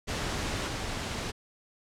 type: noise with level steps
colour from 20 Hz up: pink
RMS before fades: -32 / -34 dBFS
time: 0.07-1.32 s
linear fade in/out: 20 ms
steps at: 0.67 s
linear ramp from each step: 20 ms
effects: low-pass 7000 Hz 12 dB/octave